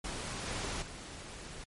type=noise with level steps; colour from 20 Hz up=pink; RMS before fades=-39 / -37 / -46 dBFS; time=0.04-1.64 s; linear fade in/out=5 ms; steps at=0.46 / 0.82 s; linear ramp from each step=2 ms; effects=low-pass 11000 Hz 12 dB/octave + MP3 48 kbps